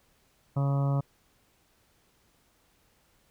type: harmonic tone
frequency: 139.3 Hz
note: C#3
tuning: 9 cents sharp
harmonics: 1 / 2 / 3 / 4 / 5 / 6 / 7 / 8 / 9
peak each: -24 / -37 / -44 / -38 / -41 / -47 / -44 / -45 / -45 dBFS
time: 0.56-1.01 s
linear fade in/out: 10 ms
effects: pink hiss -67 dBFS RMS until 3.3 s